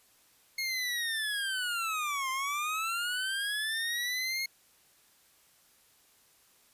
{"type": "linear two-way sweep", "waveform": "25% pulse", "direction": "down then up", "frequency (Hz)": [2162, 1040, 2162], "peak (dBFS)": -27, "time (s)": [0.58, 4.46], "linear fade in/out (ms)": 5, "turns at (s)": 2.3, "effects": ["white hiss -64 dBFS RMS until 6.73 s", "resampled to 32000 Hz"]}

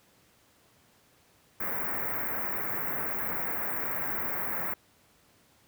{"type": "band-stop noise", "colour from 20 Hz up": "white", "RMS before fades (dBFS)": -32, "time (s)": [1.6, 4.74], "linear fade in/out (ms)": 5, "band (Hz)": [2100, 15000], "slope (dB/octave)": 48, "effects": ["pink hiss -63 dBFS RMS until 5.67 s", "high-pass 80 Hz 12 dB/octave"]}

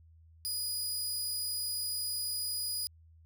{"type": "tone", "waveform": "20% pulse", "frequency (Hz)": 4933, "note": "D#8", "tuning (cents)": -16, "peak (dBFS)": -27, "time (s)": [0.45, 2.87], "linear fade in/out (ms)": 0, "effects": ["added 81 Hz sine -56 dBFS peak until 3.25 s"]}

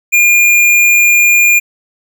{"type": "tone", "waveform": "square", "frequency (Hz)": 2414, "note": "D7", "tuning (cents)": 47, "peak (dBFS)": -6, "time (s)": [0.12, 1.6], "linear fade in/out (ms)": 20, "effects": []}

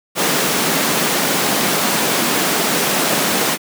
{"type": "high-pass noise", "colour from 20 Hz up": "pink", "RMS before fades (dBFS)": -17, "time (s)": [0.15, 3.58], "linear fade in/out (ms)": 50, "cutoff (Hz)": 180, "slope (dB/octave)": 24, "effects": []}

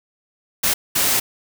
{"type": "noise bursts at uneven times", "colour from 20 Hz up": "white", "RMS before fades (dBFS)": -18, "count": 2, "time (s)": [[0.63, 0.74], [0.95, 1.2]], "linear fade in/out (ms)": 10, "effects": []}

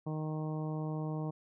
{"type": "harmonic tone", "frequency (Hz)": 155.1, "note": "D#3", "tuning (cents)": -5, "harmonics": [1, 2, 3, 4, 5, 6, 7], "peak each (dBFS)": [-35, -41, -45, -47, -49, -51, -52], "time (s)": [0.06, 1.31], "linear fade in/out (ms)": 10, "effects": []}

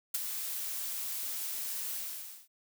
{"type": "noise with ADSR envelope", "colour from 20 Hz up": "blue", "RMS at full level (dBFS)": -29, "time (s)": [0.14, 2.48], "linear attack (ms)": 8, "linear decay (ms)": 20, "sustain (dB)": -8, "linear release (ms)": 540, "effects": []}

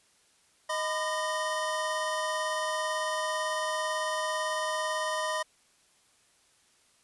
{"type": "tone cluster", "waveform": "square", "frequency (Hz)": [624, 1003, 1208, 1854], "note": ["D#5", "B5", "D6", "A#6"], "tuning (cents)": [5, 26, 48, -10], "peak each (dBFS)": [-34, -34, -38, -37], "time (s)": [0.69, 5.43], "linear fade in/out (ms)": 10, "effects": ["white hiss -65 dBFS RMS until 7.03 s", "resampled to 24000 Hz"]}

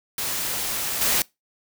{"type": "noise with level steps", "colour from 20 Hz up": "white", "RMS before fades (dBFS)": [-27, -21], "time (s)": [0.18, 1.22], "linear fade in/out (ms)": 2, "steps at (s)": 1.01, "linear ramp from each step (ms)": 2, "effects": ["noise-tail reverb RT60 0.2 s tail -23 dB re dry"]}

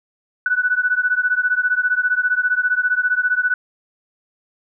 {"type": "beating tone pair", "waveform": "sine", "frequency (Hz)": [1480, 1495], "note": ["F#6", "F#6"], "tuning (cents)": [0, 17], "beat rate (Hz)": 15, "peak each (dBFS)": [-18, -19], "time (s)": [0.46, 3.54], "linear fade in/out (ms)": 2, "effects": []}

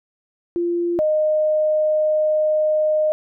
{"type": "tone pair in turn", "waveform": "sine", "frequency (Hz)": [345.5, 615.6], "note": ["F4", "D#5"], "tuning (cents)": [-19, -19], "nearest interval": "minor seventh", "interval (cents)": 1000, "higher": "second", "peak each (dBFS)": [-18, -15], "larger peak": "second", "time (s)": [[0.56, 0.99], [0.99, 3.12]], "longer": "second", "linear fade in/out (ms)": 0, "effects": []}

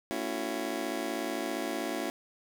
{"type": "chord", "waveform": "25% pulse", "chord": "F# minor seventh", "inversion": "first", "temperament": "just", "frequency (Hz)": [222, 277.5, 333, 370], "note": ["A3", "C#4", "E4", "F#4"], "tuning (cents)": [16, 2, 18, 0], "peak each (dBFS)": [-37, -33, -33, -35], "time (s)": [0.11, 2.1], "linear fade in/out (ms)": 0, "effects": ["10-bit"]}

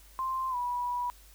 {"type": "tone with pitch glide", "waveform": "sine", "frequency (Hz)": [1047, 976.9], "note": ["C6", "B5"], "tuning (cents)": [1, -19], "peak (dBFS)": -29, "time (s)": [0.19, 1.1], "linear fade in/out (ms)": 0, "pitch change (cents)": -120, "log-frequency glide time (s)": [0.5, 0.56], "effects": ["added 50 Hz sine -54 dBFS peak until 1.34 s", "white hiss -58 dBFS RMS until 1.34 s"]}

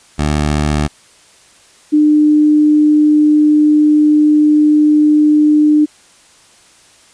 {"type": "tone pair in turn", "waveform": ["15% pulse", "sine"], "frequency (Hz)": [74.7, 301.1], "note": ["D2", "D4"], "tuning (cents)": [30, 43], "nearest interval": "2 octaves", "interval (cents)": 2413, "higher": "second", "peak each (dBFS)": -6, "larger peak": "neither", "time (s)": [[0.18, 0.88], [1.92, 5.86]], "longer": "second", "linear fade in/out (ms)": 20, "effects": ["white hiss -46 dBFS RMS until 7.13 s", "resampled to 22050 Hz"]}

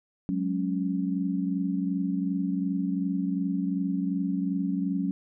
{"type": "chord", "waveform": "sine", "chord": "F# suspended second", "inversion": "none", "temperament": "equal", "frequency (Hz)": [185, 207.7, 277.2], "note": ["F#3", "G#3", "C#4"], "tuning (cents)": [0, 0, 0], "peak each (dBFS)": [-28, -33, -29], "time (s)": [0.29, 5.11], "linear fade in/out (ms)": 0, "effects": []}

